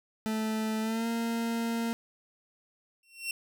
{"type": "tone with pitch glide", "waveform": "40% pulse", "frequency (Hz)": [218.8, 230.6], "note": ["A3", "A#3"], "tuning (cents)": [-9, -19], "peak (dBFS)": -28, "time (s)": [0.26, 1.93], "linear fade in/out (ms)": 0, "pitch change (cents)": 90, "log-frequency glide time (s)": [0.81, 1.07]}
{"type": "tone with exponential growth", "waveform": "sawtooth", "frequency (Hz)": 2720, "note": "F7", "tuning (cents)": -46, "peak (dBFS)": -25, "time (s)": [3.03, 3.31], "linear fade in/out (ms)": 2, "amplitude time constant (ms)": 60}
{"effects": []}